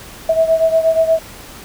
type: beating tone pair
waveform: sine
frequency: 647 / 655.4 Hz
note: E5 / E5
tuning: -32 / -10 cents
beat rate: 8.4 Hz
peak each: -12 / -16 dBFS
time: 0.29-1.19 s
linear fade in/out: 5 ms
effects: pink hiss -36 dBFS RMS until 1.64 s